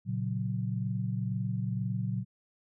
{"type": "chord", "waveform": "sine", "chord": "F# major", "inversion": "first", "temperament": "equal", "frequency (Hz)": [116.54, 138.59, 185], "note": ["A#2", "C#3", "F#3"], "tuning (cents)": [0, 0, 0], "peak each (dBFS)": [-32, -36, -34], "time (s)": [0.05, 2.25], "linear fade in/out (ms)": 50, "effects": []}